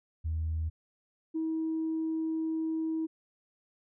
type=tone pair in turn; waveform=sine; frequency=80 / 320.6 Hz; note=D#2 / E4; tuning=+49 / -48 cents; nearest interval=2 octaves; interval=2403 cents; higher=second; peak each=-28 dBFS; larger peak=neither; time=0.24-0.7 / 1.34-3.07 s; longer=second; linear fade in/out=20 ms; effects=tanh soft clip ceiling -25 dBFS